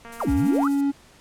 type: click train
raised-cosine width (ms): 0.5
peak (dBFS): -27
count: 137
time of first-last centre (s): 0.05-0.636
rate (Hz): 232
type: noise with tremolo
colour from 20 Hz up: violet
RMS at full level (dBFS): -37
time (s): 0.12-0.81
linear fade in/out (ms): 2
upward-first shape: sine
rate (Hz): 12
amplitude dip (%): 55
type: exponential two-way sweep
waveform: sine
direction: down then up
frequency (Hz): 1482 to 55.1 to 1482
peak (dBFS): -23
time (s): 0.2-0.68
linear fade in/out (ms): 5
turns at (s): 0.32
type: tone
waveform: triangle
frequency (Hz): 280.3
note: C#4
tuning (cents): +19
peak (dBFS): -17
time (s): 0.26-0.92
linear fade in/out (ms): 20
effects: pink hiss -52 dBFS RMS until 1.2 s + low-pass 10000 Hz 12 dB/octave